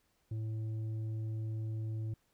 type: tone with tanh clipping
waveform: sine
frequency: 110 Hz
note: A2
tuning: in tune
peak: -36 dBFS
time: 0.31-2.14 s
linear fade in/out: 5 ms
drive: 6 dB
effects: pink hiss -75 dBFS RMS until 2.33 s